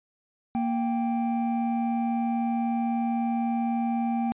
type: tone pair together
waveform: triangle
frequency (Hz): 233.4 / 784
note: A#3 / G5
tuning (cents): +2 / 0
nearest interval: octave + major sixth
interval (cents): 2098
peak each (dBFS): -23 / -28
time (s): 0.55-4.32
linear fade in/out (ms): 0
effects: resampled to 8000 Hz